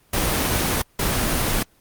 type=noise bursts at uneven times; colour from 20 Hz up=pink; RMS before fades=-21 dBFS; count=2; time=0.13-0.82 / 0.99-1.63 s; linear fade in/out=5 ms; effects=pink hiss -58 dBFS RMS until 1.8 s + Opus 24 kbps